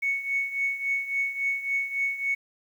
sine tone with tremolo, 2217 Hz, C#7, in tune, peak -21 dBFS, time 0.02-2.35 s, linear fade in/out 10 ms, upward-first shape triangle, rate 3.6 Hz, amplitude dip 80%, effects tanh soft clip ceiling -17 dBFS + 9-bit

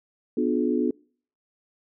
sine chord, B diminished seventh, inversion none, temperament just, 246.9 / 296.3 / 355.6 / 426.7 Hz, B3 / D4 / F4 / Ab4, 0 / +15 / +31 / +47 cents, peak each -25 / -26 / -27 / -28 dBFS, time 0.37-0.91 s, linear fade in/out 5 ms, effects noise-tail reverb RT60 0.5 s tail -26 dB re dry

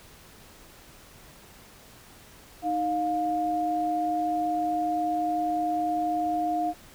sine tone pair together, 311.1 / 707.9 Hz, D#4 / F5, 0 / +23 cents, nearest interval octave + major second, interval 1423 cents, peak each -30 / -25 dBFS, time 2.62-6.74 s, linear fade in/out 50 ms, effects pink hiss -51 dBFS RMS until 6.94 s

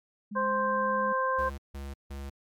sine tone, 206.8 Hz, G#3, 7 cents flat, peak -35 dBFS, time 0.31-1.13 s, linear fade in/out 10 ms
harmonic tone, 523.3 Hz, C5, in tune, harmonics 1 / 2 / 3, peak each -30 / -27 / -33 dBFS, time 0.35-1.5 s, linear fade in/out 20 ms
square tone bursts, 69.3 Hz, C#2, in tune, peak -37 dBFS, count 3, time 1.38-2.3 s, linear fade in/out 10 ms, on 200 ms, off 160 ms
effects MP3 96 kbps

